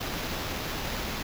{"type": "noise with sample-and-hold", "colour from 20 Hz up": "pink", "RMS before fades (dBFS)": -33, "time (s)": [0, 1.23], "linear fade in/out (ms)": 10, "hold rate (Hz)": 8820, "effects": []}